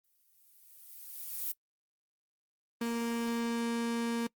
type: noise with exponential growth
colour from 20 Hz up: violet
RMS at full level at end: -34 dBFS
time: 0.04-1.52 s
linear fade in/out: 5 ms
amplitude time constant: 320 ms
type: tone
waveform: 35% pulse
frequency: 233.1 Hz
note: A#3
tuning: in tune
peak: -29 dBFS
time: 2.81-4.27 s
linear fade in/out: 5 ms
effects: noise-tail reverb RT60 0.1 s tail -25 dB re dry + Opus 24 kbps